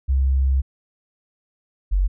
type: tone pair in turn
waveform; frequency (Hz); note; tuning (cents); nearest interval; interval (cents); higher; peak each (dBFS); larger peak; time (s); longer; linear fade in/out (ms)
sine; 66.8 / 47; C2 / F#1; +36 / +28; tritone; 608; first; -15; neither; 0.08-0.62 / 1.91-2.08; first; 20
effects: none